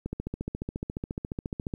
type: click train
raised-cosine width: 3 ms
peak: -19 dBFS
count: 25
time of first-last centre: 0.06-1.738 s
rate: 14.3 Hz
effects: 10-bit